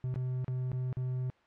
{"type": "tone with dropouts", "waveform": "triangle", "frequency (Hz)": 127.5, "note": "C3", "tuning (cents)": -44, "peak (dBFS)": -29, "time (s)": [0.04, 1.3], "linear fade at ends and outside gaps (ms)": 0, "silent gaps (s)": [[0.141, 0.159], [0.445, 0.481], [0.717, 0.73], [0.928, 0.969]], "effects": ["white hiss -65 dBFS RMS until 1.46 s", "low-pass 2000 Hz 12 dB/octave"]}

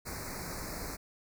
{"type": "band-stop noise", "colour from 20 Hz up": "pink", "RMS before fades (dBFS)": -40, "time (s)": [0.05, 0.97], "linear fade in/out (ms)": 20, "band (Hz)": [2400, 4100], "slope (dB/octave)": 96, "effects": []}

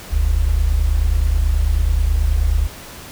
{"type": "tone pair together", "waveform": "sine", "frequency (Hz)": [43.2, 72.5], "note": ["F1", "D2"], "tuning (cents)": [-18, -22], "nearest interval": "major sixth", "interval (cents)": 896, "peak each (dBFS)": [-15, -15], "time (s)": [0.1, 2.69], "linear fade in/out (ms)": 50, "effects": ["tanh soft clip ceiling -6 dBFS", "pink hiss -36 dBFS RMS until 3.11 s"]}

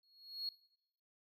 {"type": "tone with exponential growth", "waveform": "triangle", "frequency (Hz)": 4315, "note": "C#8", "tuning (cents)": -47, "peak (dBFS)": -33, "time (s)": [0.03, 0.49], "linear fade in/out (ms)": 2, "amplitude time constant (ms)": 100, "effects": ["noise-tail reverb RT60 0.7 s tail -20 dB re dry", "tanh soft clip ceiling -33 dBFS"]}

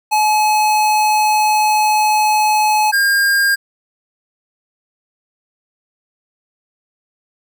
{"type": "tone pair in turn", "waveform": "square", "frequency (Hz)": [853, 1610.2], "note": ["G#5", "G6"], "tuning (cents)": [46, 46], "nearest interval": "major seventh", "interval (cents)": 1100, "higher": "second", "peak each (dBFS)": -12, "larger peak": "neither", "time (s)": [[0.11, 2.92], [2.92, 3.56]], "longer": "first", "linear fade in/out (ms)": 20, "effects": []}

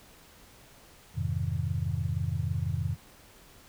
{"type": "chord", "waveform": "sine", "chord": "F minor seventh", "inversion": "none", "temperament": "just", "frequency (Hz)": [87.31, 104.77, 130.96, 157.15], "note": ["F2", "Ab2", "C3", "Eb3"], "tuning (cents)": [0, 16, 2, 18], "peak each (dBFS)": [-32, -33, -33, -35], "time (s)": [1.14, 2.97], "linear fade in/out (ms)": 50, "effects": ["pink hiss -55 dBFS RMS until 3.68 s"]}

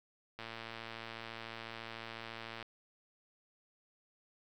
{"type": "click train", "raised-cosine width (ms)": 0.3, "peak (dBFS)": -28, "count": 256, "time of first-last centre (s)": [0.39, 2.627], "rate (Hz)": 114, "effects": ["11-bit"]}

